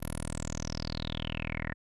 10% pulse tone with low-pass filter sweep, 40.08 Hz, E1, 48 cents flat, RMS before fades -36 dBFS, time 0-1.74 s, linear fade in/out 20 ms, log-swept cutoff 12000 to 1800 Hz, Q 9.9, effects none

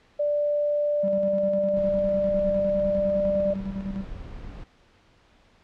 sine tone with pitch glide, 587.3 to 592.4 Hz, D5 to D5, 0 to +15 cents, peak -21 dBFS, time 0.19-3.54 s, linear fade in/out 10 ms, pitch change +15 cents, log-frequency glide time 0.3-2.44 s
triangle tone with tremolo, 194.5 Hz, G3, 13 cents flat, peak -25 dBFS, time 1.03-4.05 s, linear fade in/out 10 ms, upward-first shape square, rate 9.9 Hz, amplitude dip 55%
brown noise, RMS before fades -38 dBFS, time 1.76-4.64 s, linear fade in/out 5 ms
effects pink hiss -59 dBFS RMS until 5.63 s + low-pass 4000 Hz 12 dB/octave

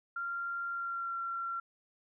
sine tone with pitch glide, 1386 to 1366.1 Hz, F6 to F6, -14 to -39 cents, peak -34 dBFS, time 0.16-1.6 s, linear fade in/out 5 ms, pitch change -25 cents, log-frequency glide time 0.69-1.16 s, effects none

